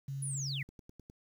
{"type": "tone", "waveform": "sine", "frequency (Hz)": 137.3, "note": "C#3", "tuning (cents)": -16, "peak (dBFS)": -36, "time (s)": [0.08, 0.63], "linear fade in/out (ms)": 5}
{"type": "linear sweep", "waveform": "sine", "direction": "down", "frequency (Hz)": [10548, 1821], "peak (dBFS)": -37, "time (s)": [0.22, 0.63], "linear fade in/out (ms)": 5}
{"type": "click train", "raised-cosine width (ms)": 3, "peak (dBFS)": -38, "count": 5, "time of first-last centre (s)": [0.69, 1.099], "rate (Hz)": 9.78}
{"effects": ["10-bit"]}